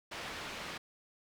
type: low-pass noise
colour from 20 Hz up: white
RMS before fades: -43 dBFS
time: 0.11-0.78 s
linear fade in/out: 10 ms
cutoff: 3000 Hz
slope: 12 dB/octave
effects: none